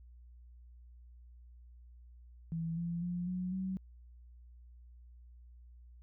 sine tone with pitch steps, 164.81 / 170.43 / 176.23 / 182.24 / 188.44 Hz, E3 / F3 / F3 / F#3 / F#3, 0 / -42 / +16 / -26 / +32 cents, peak -34 dBFS, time 2.52-3.77 s, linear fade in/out 0 ms, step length 250 ms, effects added 60 Hz sine -53 dBFS peak until 6.02 s

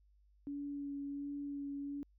sine tone with vibrato, 283.6 Hz, C#4, 40 cents sharp, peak -39 dBFS, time 0.47-2.03 s, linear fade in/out 0 ms, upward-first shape sine, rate 1.4 Hz, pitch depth 13 cents each way, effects added 50 Hz sine -65 dBFS peak until 2.18 s

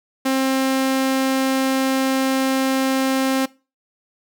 sawtooth tone, 265.4 Hz, C4, 25 cents sharp, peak -13 dBFS, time 0.25-3.46 s, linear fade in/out 10 ms, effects noise-tail reverb RT60 0.3 s tail -21 dB re dry

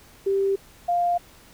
sine tone pair in turn, 392 / 700 Hz, G4 / F5, 0 / +4 cents, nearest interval minor seventh, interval 1004 cents, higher second, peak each -19 dBFS, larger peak neither, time 0.26-0.56 / 0.88-1.18 s, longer neither, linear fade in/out 10 ms, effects pink hiss -51 dBFS RMS until 1.53 s

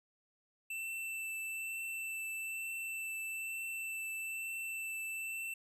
square tone with vibrato, 2665 Hz, E7, 18 cents sharp, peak -39 dBFS, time 0.7-5.54 s, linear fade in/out 5 ms, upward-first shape triangle, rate 1.1 Hz, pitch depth 12 cents each way, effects none

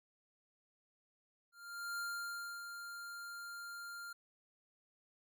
square tone with ADSR envelope, 1396.9 Hz, F6, in tune, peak -39 dBFS, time 1.52-4.13 s, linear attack 460 ms, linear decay 640 ms, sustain -7 dB, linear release 6 ms, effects none

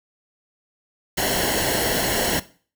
pink noise with comb filter, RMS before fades -22 dBFS, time 1.17-2.4 s, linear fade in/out 10 ms, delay 0.82 ms, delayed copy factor -0.7, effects noise-tail reverb RT60 0.4 s tail -17 dB re dry

